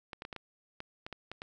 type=clicks; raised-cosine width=0.3 ms; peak=-25 dBFS; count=10; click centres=0.132 / 0.221 / 0.251 / 0.328 / 0.363 / 0.804 / 1.065 / 1.127 / 1.316 / 1.419 s; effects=none